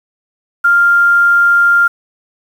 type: tone with quantisation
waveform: sine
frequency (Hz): 1396.9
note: F6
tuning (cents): 0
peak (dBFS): -6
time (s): 0.64-1.88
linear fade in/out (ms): 10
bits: 6
effects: none